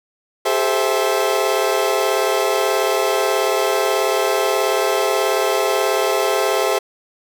30% pulse chord, A minor seventh, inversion third, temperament equal with one note detuned, 392 / 430.4 / 523.3 / 659.3 Hz, G4 / A4 / C5 / E5, 0 / -38 / 0 / 0 cents, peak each -19 dBFS, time 0.45-6.79 s, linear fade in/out 10 ms, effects none

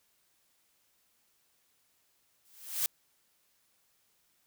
blue noise with exponential growth, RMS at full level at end -27 dBFS, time 2.45-2.86 s, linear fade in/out 1 ms, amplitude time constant 88 ms, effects white hiss -72 dBFS RMS until 4.46 s

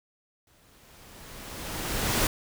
pink noise with exponential growth, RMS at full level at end -23 dBFS, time 0.47-2.27 s, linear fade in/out 2 ms, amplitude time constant 390 ms, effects none

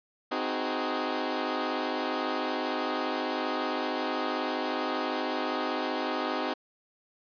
15% pulse chord, Ab dominant seventh, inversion first, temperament equal with one note detuned, 258.5 / 311.1 / 370 / 415.3 Hz, C4 / Eb4 / Gb4 / Ab4, -21 / 0 / 0 / 0 cents, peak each -27 / -27 / -29 / -30 dBFS, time 0.31-6.54 s, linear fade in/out 10 ms, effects resampled to 11025 Hz

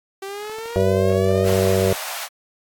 sawtooth exponential sweep, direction up, 385.7 to 622.3 Hz, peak -25 dBFS, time 0.22-1.45 s, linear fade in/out 5 ms
clicks, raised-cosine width 1 ms, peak -28 dBFS, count 5, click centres 0.497 / 0.585 / 0.658 / 0.765 / 0.97 s
harmonic tone, 95.3 Hz, G2, 48 cents flat, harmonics 1 / 2 / 4 / 5 / 6 / 7, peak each -21 / -24 / -21 / -21 / -23 / -26 dBFS, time 0.76-1.93 s, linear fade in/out 0 ms
pink high-pass noise, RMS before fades -30 dBFS, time 1.43-2.29 s, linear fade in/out 50 ms, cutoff 600 Hz, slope 48 dB/octave
effects AAC 64 kbps

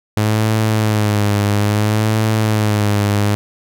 sawtooth tone with vibrato, 106 Hz, G#2, 36 cents sharp, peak -9 dBFS, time 0.17-3.35 s, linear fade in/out 0 ms, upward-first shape sine, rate 0.6 Hz, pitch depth 58 cents each way, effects none

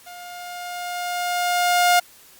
sawtooth tone with level ramp, 710 Hz, F5, 28 cents sharp, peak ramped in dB -34 to -9 dBFS, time 0.06-2 s, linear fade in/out 10 ms, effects white hiss -49 dBFS RMS until 2.39 s + Opus 48 kbps

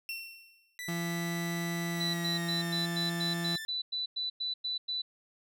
30% pulse tone with exponential decay, 2713 Hz, E7, 49 cents sharp, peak -31 dBFS, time 0.09-0.78 s, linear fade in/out 1 ms, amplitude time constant 150 ms
sawtooth tone with pitch glide, 1975.5 to 1770.2 Hz, B6 to A6, 0 to +10 cents, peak -35 dBFS, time 0.79-3.65 s, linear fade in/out 0 ms, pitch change -190 cents, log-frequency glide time 1.93-2.86 s
35% pulse tone, 170 Hz, F3, 46 cents flat, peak -31 dBFS, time 0.88-3.56 s, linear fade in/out 5 ms
sine tone bursts, 3980 Hz, B7, 13 cents sharp, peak -31 dBFS, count 13, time 2-5.02 s, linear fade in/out 10 ms, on 140 ms, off 100 ms
effects none

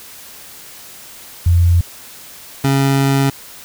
sine / 25% pulse tone pair in turn, 86.4 / 137.15 Hz, F2 / C#3, -18 / -18 cents, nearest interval minor sixth, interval 800 cents, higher second, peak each -8 dBFS, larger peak neither, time 1.46-1.81 / 2.64-3.3 s, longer second, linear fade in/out 5 ms, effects white hiss -37 dBFS RMS until 3.64 s

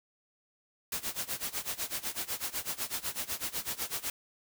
white noise with tremolo, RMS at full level -33 dBFS, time 0.92-4.1 s, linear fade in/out 2 ms, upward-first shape sine, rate 8 Hz, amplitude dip 90%, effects none

